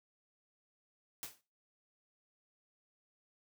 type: noise with exponential decay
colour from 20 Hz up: white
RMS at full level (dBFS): -40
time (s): 1.23-1.41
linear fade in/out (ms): 0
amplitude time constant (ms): 38
effects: noise-tail reverb RT60 0.3 s tail -17 dB re dry + high-pass 60 Hz 12 dB/octave